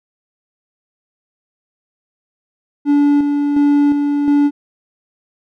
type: tone with tremolo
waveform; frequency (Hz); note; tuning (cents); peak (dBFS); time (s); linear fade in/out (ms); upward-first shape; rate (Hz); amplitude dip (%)
triangle; 288.4; D4; -31; -7; 2.85-4.51; 50; square; 1.4; 40
effects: none